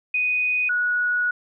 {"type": "tone pair in turn", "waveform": "sine", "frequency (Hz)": [2489, 1461.7], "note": ["D#7", "F#6"], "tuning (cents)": [0, -22], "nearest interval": "major sixth", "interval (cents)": 922, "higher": "first", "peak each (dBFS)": -19, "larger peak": "neither", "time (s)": [[0.14, 0.69], [0.69, 1.31]], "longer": "second", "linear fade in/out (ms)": 5, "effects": []}